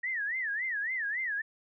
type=tone with vibrato; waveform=sine; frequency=1846 Hz; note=A#6; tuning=17 cents flat; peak=-30 dBFS; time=0.03-1.42 s; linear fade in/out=10 ms; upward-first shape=sine; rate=3.6 Hz; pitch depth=220 cents each way; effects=none